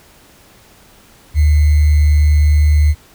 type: tone with sample-and-hold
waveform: sine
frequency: 74.8 Hz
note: D2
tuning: 32 cents sharp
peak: -7 dBFS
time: 1.34-2.95 s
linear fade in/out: 50 ms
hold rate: 2100 Hz
effects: pink hiss -46 dBFS RMS until 3.14 s